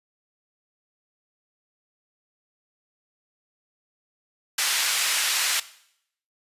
pink band-pass noise, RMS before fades -24 dBFS, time 4.58-5.6 s, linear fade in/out 5 ms, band 1900 to 12000 Hz, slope 12 dB/octave, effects noise-tail reverb RT60 0.7 s tail -17 dB re dry + resampled to 32000 Hz

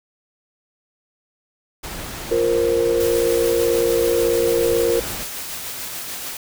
pink noise, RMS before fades -31 dBFS, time 1.83-5.24 s, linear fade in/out 10 ms
sine chord, F suspended fourth, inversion none, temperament just, 349.2 / 465.6 / 523.8 Hz, F4 / Bb4 / C5, 0 / -2 / +2 cents, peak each -22 / -17 / -23 dBFS, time 2.31-5 s, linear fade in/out 5 ms
white noise with tremolo, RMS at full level -29 dBFS, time 3-6.37 s, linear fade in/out 2 ms, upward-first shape sine, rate 6.8 Hz, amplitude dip 25%
effects none

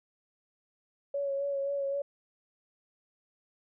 sine tone with vibrato, 558 Hz, C#5, 11 cents sharp, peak -29 dBFS, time 1.14-2.02 s, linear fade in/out 5 ms, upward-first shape sine, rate 3.8 Hz, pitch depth 24 cents each way, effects none

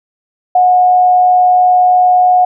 sine tone with frequency modulation, 728 Hz, F#5, 28 cents flat, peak -5 dBFS, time 0.55-2.45 s, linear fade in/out 5 ms, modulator 103 Hz, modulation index 0.2, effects none

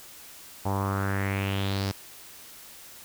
sawtooth tone with low-pass filter sweep, 98 Hz, G2, in tune, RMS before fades -28 dBFS, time 0.65-1.92 s, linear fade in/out 10 ms, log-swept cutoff 840 to 5300 Hz, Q 4.1, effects white hiss -47 dBFS RMS until 3.04 s

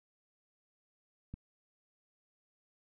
click, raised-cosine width 5 ms, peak -30 dBFS, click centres 1.34 s, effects none

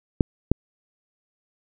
clicks, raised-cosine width 3 ms, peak -3 dBFS, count 2, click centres 0.208 / 0.516 s, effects none

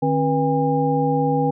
sine tone cluster, 152.4 / 269.1 / 485.1 / 808 Hz, D#3 / C4 / B4 / G#5, -36 / +49 / -31 / -48 cents, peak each -22 dBFS, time 0.02-1.51 s, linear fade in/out 10 ms, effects none

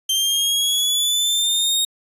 sawtooth linear sweep, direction up, 3136 to 3735 Hz, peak -14 dBFS, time 0.09-1.85 s, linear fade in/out 5 ms, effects resampled to 32000 Hz

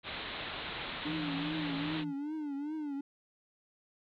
white low-pass noise, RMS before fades -41 dBFS, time 0.03-2.05 s, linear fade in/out 50 ms, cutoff 4000 Hz, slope 96 dB/octave
sine tone with pitch glide, 165.6 to 163.51 Hz, E3 to E3, +8 to -14 cents, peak -40 dBFS, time 1.05-2.14 s, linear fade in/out 50 ms, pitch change -22 cents, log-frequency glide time 1.68-1.79 s
triangle tone with vibrato, 295 Hz, D4, 8 cents sharp, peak -33 dBFS, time 1.05-3.01 s, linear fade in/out 5 ms, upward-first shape triangle, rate 2.5 Hz, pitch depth 130 cents each way
effects none

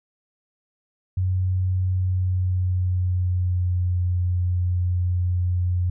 sine tone with pitch glide, 92.5 to 89.5 Hz, F#2 to F2, 0 to +43 cents, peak -19 dBFS, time 1.17-5.9 s, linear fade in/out 5 ms, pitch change -57 cents, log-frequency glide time 1.91-4 s, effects none

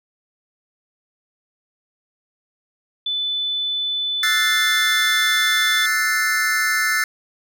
sine tone, 3500 Hz, A7, 10 cents flat, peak -20 dBFS, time 3.06-5.86 s, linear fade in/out 5 ms
square chord, F# half-diminished seventh, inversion third, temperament equal, 1318.5 / 1480 / 1760 / 2093 Hz, E6 / F#6 / A6 / C7, 0 / 0 / 0 / 0 cents, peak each -27 / -25 / -21 / -24 dBFS, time 4.23-7.04 s, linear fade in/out 2 ms
effects none

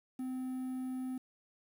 triangle tone with quantisation, 257.3 Hz, C4, 29 cents flat, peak -34 dBFS, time 0.19-1.18 s, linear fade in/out 5 ms, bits 10, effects none

